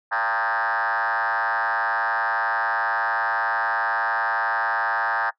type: tone with frequency modulation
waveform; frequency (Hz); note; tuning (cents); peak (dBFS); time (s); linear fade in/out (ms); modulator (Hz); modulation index
sine; 1244.5; D#6; 0; -19; 0.11-5.31; 20; 111; 4.5
effects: noise-tail reverb RT60 0.1 s tail -21 dB re dry + tanh soft clip ceiling -17 dBFS